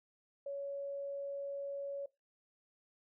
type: tone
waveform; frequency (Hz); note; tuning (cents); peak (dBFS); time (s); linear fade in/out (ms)
sine; 560; C#5; +18; -38; 0.46-2.06; 5
effects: noise-tail reverb RT60 0.2 s tail -19 dB re dry